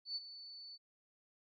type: tone with ADSR envelope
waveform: sine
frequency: 4486 Hz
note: C#8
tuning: 20 cents sharp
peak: -36 dBFS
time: 0.05-0.78 s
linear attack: 110 ms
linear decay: 31 ms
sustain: -13 dB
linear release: 35 ms
effects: none